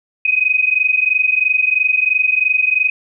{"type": "tone pair together", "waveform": "sine", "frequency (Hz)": [2501, 2524], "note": ["D#7", "D#7"], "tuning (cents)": [8, 24], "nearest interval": "unison", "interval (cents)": 16, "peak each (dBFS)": -15, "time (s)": [0.25, 2.9], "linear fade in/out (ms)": 5, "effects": []}